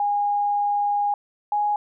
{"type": "tone pair in turn", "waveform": "sine", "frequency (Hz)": [819, 830.4], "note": ["G#5", "G#5"], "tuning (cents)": [-24, 0], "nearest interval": "unison", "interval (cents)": 24, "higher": "second", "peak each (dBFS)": -19, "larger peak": "neither", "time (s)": [[0, 1.14], [1.52, 1.76]], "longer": "first", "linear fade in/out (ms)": 2, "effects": []}